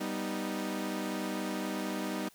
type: chord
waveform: sawtooth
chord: G augmented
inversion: none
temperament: equal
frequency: 196 / 246.9 / 311.1 Hz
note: G3 / B3 / D#4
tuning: 0 / 0 / 0 cents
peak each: -33 / -35 / -33 dBFS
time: 0-2.29 s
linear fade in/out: 10 ms
effects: white hiss -61 dBFS RMS until 2.34 s